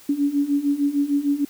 sine beating tone pair, 281.3 / 287.9 Hz, C#4 / D4, +26 / -34 cents, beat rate 6.6 Hz, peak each -23 / -20 dBFS, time 0.09-1.45 s, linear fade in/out 5 ms, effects white hiss -48 dBFS RMS until 1.49 s

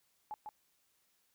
sine tone with echo, 848 Hz, G#5, 36 cents sharp, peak -39 dBFS, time 0.31-0.34 s, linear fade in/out 0 ms, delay 150 ms, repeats 1, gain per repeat -3 dB, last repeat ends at 0.49 s, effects white hiss -75 dBFS RMS until 1.34 s

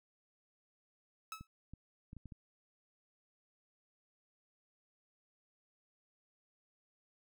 sawtooth tone with exponential decay, 1298 Hz, E6, 27 cents flat, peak -35 dBFS, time 1.32-1.47 s, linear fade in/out 1 ms, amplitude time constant 32 ms
clicks, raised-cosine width 5 ms, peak -37 dBFS, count 6, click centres 1.41 / 1.736 / 2.131 / 2.167 / 2.257 / 2.322 s
effects none

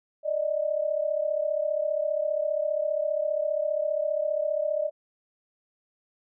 sine tone pair together, 588 / 623 Hz, D5 / D#5, +2 / +2 cents, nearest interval minor second, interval 100 cents, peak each -27 dBFS, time 0.23-4.91 s, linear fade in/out 50 ms, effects none

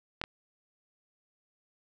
clicks, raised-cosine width 0.3 ms, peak -15 / -19 dBFS, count 2, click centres 0.215 / 0.239 s, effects none

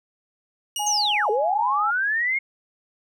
20% pulse tone with exponential decay, 2876 Hz, F#7, 50 cents flat, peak -19 dBFS, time 0.76-1.36 s, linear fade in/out 2 ms, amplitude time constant 130 ms
sine tone, 834 Hz, G#5, 7 cents sharp, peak -24 dBFS, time 0.79-1.91 s, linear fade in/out 10 ms
sine linear two-way sweep, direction down then up, 6600 to 402.7 to 2179 Hz, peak -20 dBFS, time 0.86-2.39 s, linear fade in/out 10 ms, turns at 1.3 s
effects none

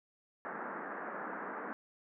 white band-pass noise, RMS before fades -42 dBFS, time 0.45-1.73 s, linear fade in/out 0 ms, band 190 to 1700 Hz, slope 48 dB/octave, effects none

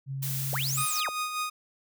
sine tone with pitch glide, 135.7 to 134.76 Hz, C#3 to C#3, -36 to -49 cents, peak -31 dBFS, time 0.06-0.86 s, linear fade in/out 50 ms, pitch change -13 cents, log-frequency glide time 0.29-0.39 s
blue noise, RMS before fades -34 dBFS, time 0.22-1.01 s, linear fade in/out 10 ms
sine linear two-way sweep, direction up then down, 449.6 to 10040 to 449.6 Hz, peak -30 dBFS, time 0.53-1.09 s, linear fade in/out 0 ms, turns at 0.85 s
sawtooth tone with tremolo, 1240 Hz, D#6, 6 cents flat, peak -24 dBFS, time 0.77-1.5 s, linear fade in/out 10 ms, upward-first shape sine, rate 5.1 Hz, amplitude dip 50%
effects none

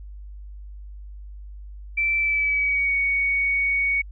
sine tone with pitch glide, 2332 to 2234 Hz, D7 to C#7, -13 to +13 cents, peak -19 dBFS, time 1.97-4.02 s, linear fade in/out 10 ms, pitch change -74 cents, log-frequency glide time 2.17-2.95 s, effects added 50 Hz sine -36 dBFS peak until 4.11 s

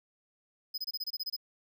square tone bursts, 5030 Hz, D#8, 18 cents sharp, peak -33 dBFS, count 10, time 0.74-1.365 s, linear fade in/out 10 ms, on 40 ms, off 25 ms, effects none

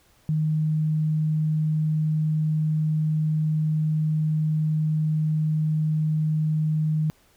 sine tone, 155.1 Hz, D#3, 5 cents flat, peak -20 dBFS, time 0.29-7.1 s, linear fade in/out 0 ms, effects pink hiss -60 dBFS RMS until 7.36 s

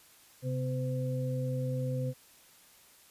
sine tone cluster, 131.6 / 252.1 / 511 Hz, C3 / B3 / C5, +10 / +36 / -41 cents, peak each -31 / -40 / -37 dBFS, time 0.42-2.14 s, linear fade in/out 50 ms, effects white hiss -59 dBFS RMS until 3.1 s + resampled to 32000 Hz

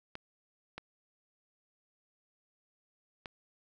clicks, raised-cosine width 0.3 ms, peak -25 dBFS, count 3, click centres 0.154 / 0.78 / 3.258 s, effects none

